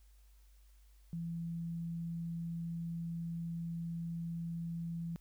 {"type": "tone", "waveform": "sine", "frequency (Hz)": 167.8, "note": "E3", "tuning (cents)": 31, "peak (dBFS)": -37, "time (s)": [1.13, 5.16], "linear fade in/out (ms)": 0, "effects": ["added 50 Hz sine -59 dBFS peak until 5.2 s", "white hiss -73 dBFS RMS until 5.2 s"]}